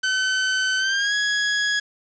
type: tone with pitch glide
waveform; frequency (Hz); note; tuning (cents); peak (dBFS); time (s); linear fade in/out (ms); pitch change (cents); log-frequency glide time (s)
sawtooth; 1523 to 1670.5; F#6 to G#6; +50 to +10; -16; 0.03-1.8; 10; +160; 0.78-1.14
effects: resampled to 16000 Hz + 7-bit